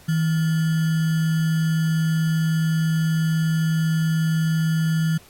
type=tone with sample-and-hold; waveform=sine; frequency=160.9 Hz; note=E3; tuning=42 cents flat; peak=-17 dBFS; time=0.08-5.18 s; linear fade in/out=10 ms; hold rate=1575 Hz; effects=pink hiss -49 dBFS RMS until 5.29 s + MP3 64 kbps